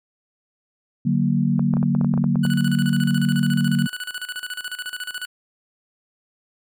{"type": "chord", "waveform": "sine", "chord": "D augmented", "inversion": "none", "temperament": "equal with one note detuned", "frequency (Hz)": [146.83, 186.18, 233.1], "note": ["D3", "F#3", "A#3"], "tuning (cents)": [0, 11, 0], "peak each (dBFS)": -21, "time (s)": [1.05, 3.87], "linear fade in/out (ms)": 10}
{"type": "clicks", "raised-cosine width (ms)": 1, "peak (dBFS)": -17, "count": 12, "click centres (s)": [1.594, 1.738, 1.769, 1.829, 1.95, 2.012, 2.046, 2.139, 2.177, 2.241, 2.357, 2.452]}
{"type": "tone with tremolo", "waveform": "25% pulse", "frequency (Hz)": 1480, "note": "F#6", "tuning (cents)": 0, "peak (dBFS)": -23, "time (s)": [2.43, 5.26], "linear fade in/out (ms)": 10, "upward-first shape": "square", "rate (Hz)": 14, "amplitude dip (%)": 80}
{"effects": []}